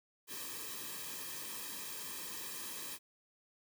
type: noise with comb filter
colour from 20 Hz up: white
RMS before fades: -44 dBFS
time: 0.27-2.99 s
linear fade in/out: 50 ms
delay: 1.4 ms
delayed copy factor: -0.9
effects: none